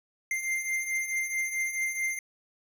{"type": "beating tone pair", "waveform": "square", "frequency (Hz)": [2093, 2097.6], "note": ["C7", "C7"], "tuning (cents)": [0, 4], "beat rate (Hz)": 4.6, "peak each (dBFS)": [-36, -30], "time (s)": [0.31, 2.19], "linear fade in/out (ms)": 2, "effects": ["resampled to 32000 Hz"]}